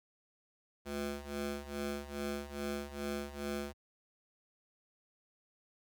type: ring-modulated tone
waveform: 15% pulse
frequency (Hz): 142.8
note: D3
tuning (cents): -48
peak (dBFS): -28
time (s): 0.85-3.73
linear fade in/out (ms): 20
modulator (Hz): 72.6
effects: high-pass 80 Hz 12 dB/octave